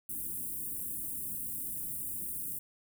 white band-stop noise, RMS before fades -38 dBFS, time 0.09-2.59 s, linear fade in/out 5 ms, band 340 to 8800 Hz, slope 48 dB/octave, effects none

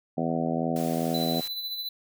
harmonic tone, 82.41 Hz, E2, in tune, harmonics 2 / 3 / 4 / 5 / 6 / 7 / 8 / 9, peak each -31 / -29 / -35 / -37 / -36 / -35 / -34 / -34 dBFS, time 0.17-1.41 s, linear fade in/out 10 ms
white noise, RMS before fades -42 dBFS, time 0.76-1.48 s, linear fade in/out 2 ms
square tone with tremolo, 3997 Hz, B7, 20 cents sharp, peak -30 dBFS, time 1.14-1.89 s, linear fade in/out 5 ms, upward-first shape sine, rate 14 Hz, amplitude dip 45%
effects none

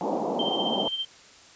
white band-pass noise, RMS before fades -28 dBFS, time 0.01-0.88 s, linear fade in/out 0 ms, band 180 to 890 Hz, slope 48 dB/octave
sine tone with tremolo, 3136 Hz, G7, in tune, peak -25 dBFS, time 0.39-1.05 s, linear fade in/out 5 ms, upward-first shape sine, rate 15 Hz, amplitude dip 60%
effects white hiss -51 dBFS RMS until 1.55 s + resampled to 16000 Hz

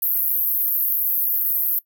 white band-pass noise, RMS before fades -21 dBFS, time 0.02-1.79 s, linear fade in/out 5 ms, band 12000 to 16000 Hz, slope 96 dB/octave, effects noise-tail reverb RT60 0.1 s tail -19 dB re dry

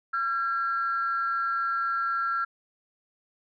sine tone pair together, 1362 / 1630.3 Hz, F6 / G#6, -44 / -33 cents, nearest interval minor third, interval 311 cents, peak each -25 / -31 dBFS, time 0.13-2.45 s, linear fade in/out 10 ms, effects tanh soft clip ceiling -18 dBFS

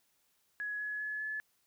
sine tone with pitch steps, 1680 / 1693.6 / 1707.4 / 1721.3 Hz, G#6 / G#6 / G#6 / A6, +19 / +33 / +47 / -38 cents, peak -35 dBFS, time 0.6-1.4 s, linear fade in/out 0 ms, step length 200 ms, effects white hiss -74 dBFS RMS until 1.66 s

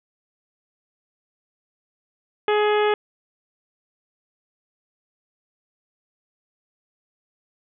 harmonic tone, 420 Hz, G#4, 19 cents sharp, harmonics 1 / 2 / 3 / 4 / 5 / 6 / 7 / 8, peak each -18 / -24 / -28 / -30 / -32 / -34 / -35 / -36 dBFS, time 2.48-2.94 s, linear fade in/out 2 ms, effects none

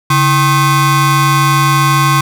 40% pulse ring-modulated tone, 466.2 Hz, A#4, in tune, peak -4 dBFS, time 0.1-2.21 s, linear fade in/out 5 ms, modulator 607 Hz, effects none

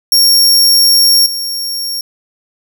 sawtooth tone with level steps, 5530 Hz, F8, 18 cents flat, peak -3 / -14 dBFS, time 0.12-2.01 s, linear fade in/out 2 ms, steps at 1.26 s, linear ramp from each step 2 ms, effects none

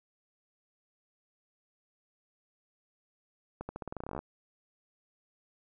accelerating click train, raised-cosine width 1 ms, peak -24 dBFS, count 17, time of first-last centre 3.61-4.19 s, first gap 80 ms, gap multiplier 0.88, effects none

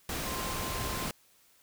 sine tone in noise, 1046.5 Hz, C6, in tune, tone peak -40 dBFS, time 0.26-1.06 s, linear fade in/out 2 ms, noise pink, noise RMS -35 dBFS, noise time 0.09-1.11 s, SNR -8 dB, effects white hiss -64 dBFS RMS until 1.62 s

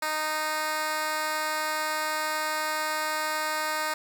10% pulse tone with high-pass filter, 309 Hz, D#4, 12 cents flat, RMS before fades -29 dBFS, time 0.02-3.94 s, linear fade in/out 5 ms, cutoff 750 Hz, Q 0.77, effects none

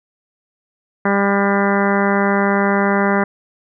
harmonic tone with a mistuned harmonic, 199.2 Hz, G3, 28 cents sharp, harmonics 1 / 2 / 3 / 4 / 5 / 6 / 7 / 8 / 9 / 10, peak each -17 / -20 / -22 / -23 / -24 / -25 / -25 / -26 / -27 / -27 dBFS, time 1.05-3.24 s, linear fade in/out 5 ms, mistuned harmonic 7, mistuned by +28 cents, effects none

